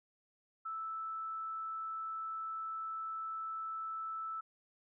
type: tone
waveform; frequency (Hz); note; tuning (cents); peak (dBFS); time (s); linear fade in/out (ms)
sine; 1316; E6; -3; -38; 0.65-4.41; 10
effects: none